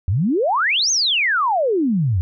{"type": "exponential two-way sweep", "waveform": "sine", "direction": "up then down", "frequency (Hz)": [81.8, 6580, 81.8], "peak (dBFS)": -15, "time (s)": [0.08, 2.21], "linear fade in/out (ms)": 0, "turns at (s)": 0.91, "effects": []}